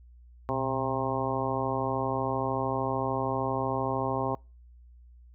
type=harmonic tone with a mistuned harmonic; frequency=133.1 Hz; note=C3; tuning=30 cents sharp; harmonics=1 / 2 / 3 / 4 / 5 / 6 / 7 / 8; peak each=-35 / -35 / -35 / -35 / -35 / -35 / -35 / -35 dBFS; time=0.49-4.35 s; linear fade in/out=0 ms; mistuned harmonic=1; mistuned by=-140 cents; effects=noise-tail reverb RT60 0.3 s tail -26 dB re dry + added 60 Hz sine -50 dBFS peak until 5.34 s